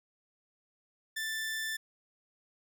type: tone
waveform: sawtooth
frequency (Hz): 1767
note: A6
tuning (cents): +7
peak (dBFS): -30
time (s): 1.16-1.77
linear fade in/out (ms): 10
effects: none